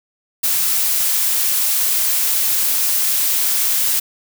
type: noise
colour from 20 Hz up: blue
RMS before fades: -17 dBFS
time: 0.43-4 s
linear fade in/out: 10 ms
effects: none